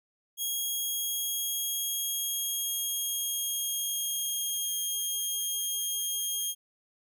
5% pulse tone with pitch glide, 3286 to 3239 Hz, G#7 to G#7, -19 to -44 cents, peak -22 dBFS, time 0.37-6.55 s, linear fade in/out 50 ms, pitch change -25 cents, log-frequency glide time 0.68-4.86 s, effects none

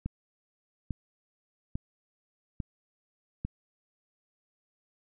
click train, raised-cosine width 5 ms, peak -20 dBFS, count 5, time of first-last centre 0.06-3.45 s, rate 1.18 Hz, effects none

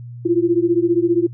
sine beating tone pair, 336.4 / 351.4 Hz, E4 / F4, +35 / +11 cents, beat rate 15 Hz, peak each -16 dBFS, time 0.25-1.27 s, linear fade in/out 10 ms, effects noise-tail reverb RT60 0.1 s tail -21 dB re dry + added 120 Hz sine -31 dBFS peak until 1.33 s

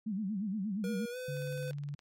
sine tone with vibrato, 202.7 Hz, G#3, 42 cents flat, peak -32 dBFS, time 0.06-1.06 s, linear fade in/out 10 ms, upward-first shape sine, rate 8.5 Hz, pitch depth 160 cents each way
square tone with pitch glide, 477.9 to 506 Hz, A#4 to B4, +43 to +42 cents, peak -39 dBFS, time 0.84-1.71 s, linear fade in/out 0 ms, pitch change +99 cents, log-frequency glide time 1.1-1.17 s
sine tone, 143.8 Hz, D3, 36 cents flat, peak -36 dBFS, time 1.28-1.95 s, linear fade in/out 5 ms
click train, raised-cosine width 0.2 ms, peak -39 dBFS, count 13, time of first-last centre 1.37-1.992 s, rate 19.3 Hz
effects MP3 64 kbps

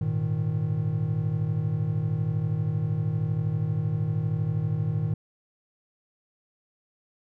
triangle chord, Ab suspended second, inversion none, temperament equal, 103.83 / 116.54 / 155.56 Hz, Ab2 / Bb2 / Eb3, 0 / 0 / 0 cents, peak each -28 / -27 / -25 dBFS, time 0.01-5.14 s, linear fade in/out 5 ms, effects none

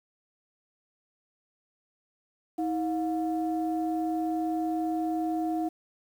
sine tone pair together, 320 / 715.3 Hz, D#4 / F5, +49 / +41 cents, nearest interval octave + major second, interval 1392 cents, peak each -27 / -31 dBFS, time 2.58-5.69 s, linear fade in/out 10 ms, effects tanh soft clip ceiling -19 dBFS + 9-bit

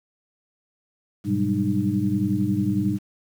sine tone cluster, 103.7 / 125.2 / 189.9 / 200.9 / 304 Hz, G#2 / B2 / F#3 / G3 / D#4, -2 / +24 / +45 / +43 / -40 cents, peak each -28 / -29 / -26 / -25 / -25 dBFS, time 1.24-2.99 s, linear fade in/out 50 ms, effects 8-bit

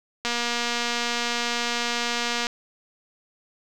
click train, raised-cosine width 0.2 ms, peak -9 dBFS, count 529, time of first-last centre 0.25-2.468 s, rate 238 Hz, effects none

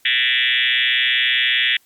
sine tone with frequency modulation, 2632 Hz, E7, 3 cents flat, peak -14 dBFS, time 0.05-1.77 s, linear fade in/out 5 ms, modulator 125 Hz, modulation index 7.2, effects white hiss -57 dBFS RMS until 1.85 s + MP3 96 kbps

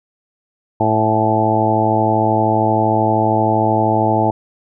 harmonic tone with a mistuned harmonic, 110 Hz, A2, in tune, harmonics 1 / 2 / 3 / 4 / 5 / 6 / 7 / 8, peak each -20 / -22 / -20 / -24 / -24 / -20 / -20 / -18 dBFS, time 0.8-4.31 s, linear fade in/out 5 ms, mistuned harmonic 8, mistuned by -34 cents, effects none

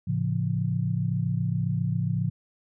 sine chord, A augmented, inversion none, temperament just, 110 / 137.5 / 171.88 Hz, A2 / C#3 / E#3, 0 / -14 / -27 cents, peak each -28 dBFS, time 0.07-2.3 s, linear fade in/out 10 ms, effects none

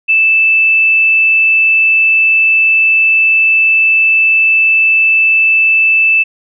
sine tone, 2637 Hz, E7, in tune, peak -6 dBFS, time 0.08-6.24 s, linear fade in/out 20 ms, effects none

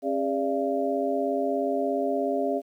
harmonic tone with a mistuned harmonic, 135.9 Hz, C#3, 34 cents flat, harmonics 2 / 3 / 4 / 5, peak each -29 / -29 / -29 / -29 dBFS, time 0.02-2.62 s, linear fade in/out 50 ms, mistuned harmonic 4, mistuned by +120 cents, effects 10-bit

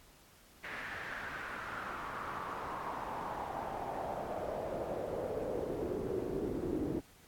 brown noise with band-pass filter sweep, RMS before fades -39 dBFS, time 0.63-7.01 s, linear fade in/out 20 ms, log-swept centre 1900 to 320 Hz, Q 3.3, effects pink hiss -61 dBFS RMS until 7.27 s + AAC 64 kbps

